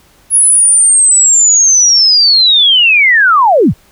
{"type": "linear sweep", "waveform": "sine", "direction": "down", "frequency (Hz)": [10548, 46.84], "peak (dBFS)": -4, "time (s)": [0.3, 3.74], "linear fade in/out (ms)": 50, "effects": ["pink hiss -47 dBFS RMS until 3.91 s"]}